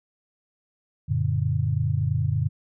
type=chord; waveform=sine; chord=Gb augmented; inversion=none; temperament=just; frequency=92.5 / 115.62 / 144.53 Hz; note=Gb2 / Bb2 / D3; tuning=0 / -14 / -27 cents; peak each=-26 / -25 / -25 dBFS; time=1.08-2.49 s; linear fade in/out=20 ms; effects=none